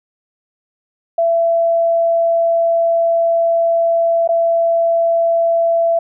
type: tone with dropouts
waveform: sine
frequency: 670 Hz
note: E5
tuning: 28 cents sharp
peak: -11 dBFS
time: 1.18-5.99 s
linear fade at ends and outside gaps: 5 ms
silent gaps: 4.276-4.289 s
effects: none